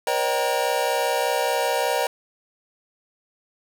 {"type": "tone cluster", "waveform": "square", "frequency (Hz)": [479.6, 543, 608, 773, 944], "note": ["A#4", "C#5", "D#5", "G5", "A#5"], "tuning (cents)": [49, -36, -40, -24, 22], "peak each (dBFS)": -28, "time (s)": [0.07, 2.07], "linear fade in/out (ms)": 2, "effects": []}